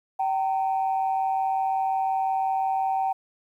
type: tone pair together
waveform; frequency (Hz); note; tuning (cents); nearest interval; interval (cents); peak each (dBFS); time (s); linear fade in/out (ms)
sine; 769.4 / 915; G5 / A#5; -33 / -32; minor third; 301; -22 / -29; 0.19-3.13; 10
effects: tanh soft clip ceiling -16 dBFS + 10-bit